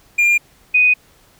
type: tone pair in turn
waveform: triangle / sine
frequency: 2402 / 2490 Hz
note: D7 / D#7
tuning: +38 / +1 cents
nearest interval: minor second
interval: 63 cents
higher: second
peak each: -9 dBFS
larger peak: neither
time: 0.18-0.38 / 0.74-0.94 s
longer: neither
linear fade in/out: 10 ms
effects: pink hiss -52 dBFS RMS until 1.39 s